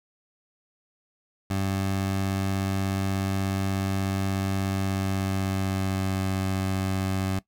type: tone with pitch glide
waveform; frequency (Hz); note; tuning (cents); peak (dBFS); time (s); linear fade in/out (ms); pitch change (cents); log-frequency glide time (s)
20% pulse; 96.6 to 95.33; G2 to G2; -25 to -48; -20; 1.5-7.39; 5; -23; 4.64-6.2
effects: noise-tail reverb RT60 0.1 s tail -18 dB re dry